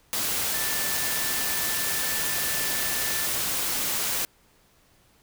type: tone in noise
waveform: sine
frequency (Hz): 1762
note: A6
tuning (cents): +2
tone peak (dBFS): -35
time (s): 0.54-3.26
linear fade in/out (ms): 0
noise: white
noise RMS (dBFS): -27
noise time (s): 0.13-4.25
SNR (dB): -11
effects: pink hiss -61 dBFS RMS until 5.22 s